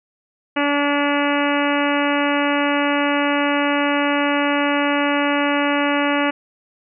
harmonic tone, 287.5 Hz, D4, 37 cents flat, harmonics 1 / 2 / 3 / 4 / 5 / 6 / 7 / 8 / 9 / 10, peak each -20 / -23 / -25 / -26 / -27 / -28 / -28 / -29 / -30 / -30 dBFS, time 0.56-6.31 s, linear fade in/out 10 ms, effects none

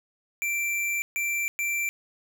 square tone bursts at uneven times, 2349 Hz, D7, in tune, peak -26 dBFS, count 3, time 0.42-1.02 / 1.16-1.48 / 1.59-1.89 s, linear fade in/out 0 ms, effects none

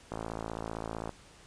click train, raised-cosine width 1 ms, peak -22 dBFS, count 55, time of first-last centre 0.12-1.093 s, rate 55.5 Hz, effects pink hiss -56 dBFS RMS until 1.46 s + resampled to 22050 Hz

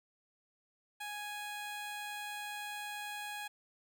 15% pulse tone, 830.6 Hz, G#5, in tune, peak -34 dBFS, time 1-3.48 s, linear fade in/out 10 ms, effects none

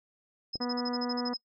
sine tone bursts, 5110 Hz, D#8, 45 cents sharp, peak -32 dBFS, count 11, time 0.53-1.371 s, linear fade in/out 10 ms, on 41 ms, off 39 ms
click, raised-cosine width 2 ms, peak -27 dBFS, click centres 0.556 s
harmonic tone, 244.6 Hz, B3, 16 cents flat, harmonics 1 / 2 / 3 / 4 / 5 / 6 / 7 / 8, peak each -32 / -37 / -41 / -42 / -44 / -50 / -52 / -53 dBFS, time 0.6-1.34 s, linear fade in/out 10 ms
effects noise-tail reverb RT60 0.1 s tail -22 dB re dry

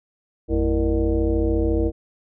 sine tone with frequency modulation, 190 Hz, F#3, 46 cents sharp, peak -17 dBFS, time 0.48-1.92 s, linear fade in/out 50 ms, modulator 138 Hz, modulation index 2.3, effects none

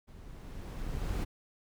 brown noise with level ramp, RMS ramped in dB -51 to -31 dBFS, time 0.07-1.25 s, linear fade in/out 20 ms, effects none

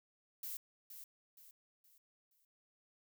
violet noise with echo, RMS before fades -44 dBFS, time 0.43-0.57 s, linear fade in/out 2 ms, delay 470 ms, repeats 4, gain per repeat -8 dB, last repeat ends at 2.45 s, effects none

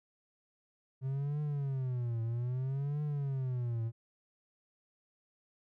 triangle tone with vibrato, 130.5 Hz, C3, 4 cents flat, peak -30 dBFS, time 1.01-3.92 s, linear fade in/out 50 ms, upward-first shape triangle, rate 0.62 Hz, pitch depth 250 cents each way, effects none

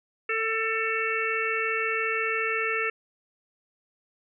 harmonic tone, 445.7 Hz, A4, 22 cents sharp, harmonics 1 / 3 / 4 / 5 / 6, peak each -31 / -31 / -31 / -31 / -31 dBFS, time 0.29-2.9 s, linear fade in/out 5 ms, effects none

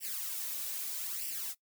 blue noise with flanger, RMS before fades -38 dBFS, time 0-1.55 s, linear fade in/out 50 ms, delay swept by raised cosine 0.37 to 3.47 ms, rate 0.79 Hz, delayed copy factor +0.7, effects noise-tail reverb RT60 0.1 s tail -19 dB re dry

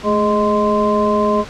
harmonic tone with a mistuned harmonic, 207.7 Hz, G#3, in tune, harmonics 1 / 2 / 3 / 5, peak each -18 / -18 / -18 / -18 dBFS, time 0.03-1.45 s, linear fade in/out 50 ms, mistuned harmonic 1, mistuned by +62 cents, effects pink hiss -33 dBFS RMS until 1.49 s + low-pass 5000 Hz 12 dB/octave

